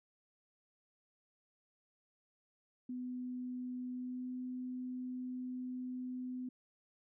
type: tone with pitch glide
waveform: sine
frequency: 250.3 to 252.6 Hz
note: B3 to B3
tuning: +23 to +39 cents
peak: -39 dBFS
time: 2.89-6.49 s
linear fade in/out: 5 ms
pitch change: +16 cents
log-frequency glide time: 3.91-4.32 s
effects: none